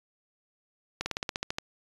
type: slowing click train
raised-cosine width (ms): 0.2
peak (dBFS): -13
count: 10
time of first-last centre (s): 1.01-1.585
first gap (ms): 50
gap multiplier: 1.06
effects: resampled to 24000 Hz